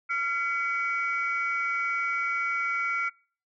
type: tone cluster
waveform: sine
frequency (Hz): 1380 / 2023 / 2259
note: F6 / B6 / C#7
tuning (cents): -21 / +41 / +32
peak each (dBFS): -27 / -34 / -29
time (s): 0.09-3.1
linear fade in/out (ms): 20
effects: noise-tail reverb RT60 0.4 s tail -23 dB re dry + tanh soft clip ceiling -18 dBFS